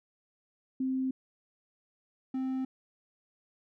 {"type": "tone pair in turn", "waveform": ["sine", "triangle"], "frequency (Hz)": [261.6, 261.6], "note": ["C4", "C4"], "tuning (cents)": [0, 0], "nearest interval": "unison", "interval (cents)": 0, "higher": "neither", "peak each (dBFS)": -28, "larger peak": "neither", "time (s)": [[0.8, 1.11], [2.34, 2.65]], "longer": "neither", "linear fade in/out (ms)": 5, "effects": []}